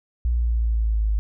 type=linear sweep; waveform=sine; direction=down; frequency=60 to 51.91 Hz; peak=-18 dBFS; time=0.25-1.19 s; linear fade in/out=0 ms; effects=none